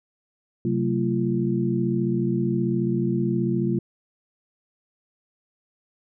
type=tone cluster; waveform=sine; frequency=131.4 / 186.3 / 225 / 343.4 Hz; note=C3 / F#3 / A3 / F4; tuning=+8 / +12 / +39 / -29 cents; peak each=-26 dBFS; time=0.65-3.79 s; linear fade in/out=2 ms; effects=none